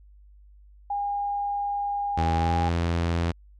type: tone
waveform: sine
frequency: 811 Hz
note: G#5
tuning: 41 cents flat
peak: -25 dBFS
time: 0.9-2.69 s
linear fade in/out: 5 ms
type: tone with pitch glide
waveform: sawtooth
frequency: 82.41 to 84.73 Hz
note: E2 to E2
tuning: 0 to +48 cents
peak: -19 dBFS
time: 2.17-3.32 s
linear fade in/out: 10 ms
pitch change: +48 cents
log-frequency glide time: 2.39-2.54 s
effects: added 50 Hz sine -49 dBFS peak until 3.59 s + low-pass 5000 Hz 12 dB/octave